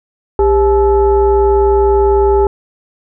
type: tone with frequency modulation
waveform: sine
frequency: 399.9 Hz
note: G4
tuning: 35 cents sharp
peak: -7 dBFS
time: 0.39-2.47 s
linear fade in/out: 2 ms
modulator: 459 Hz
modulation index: 0.81
effects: none